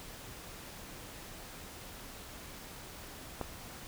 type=click; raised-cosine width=1 ms; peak=-21 dBFS; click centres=3.413 s; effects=pink hiss -48 dBFS RMS until 3.87 s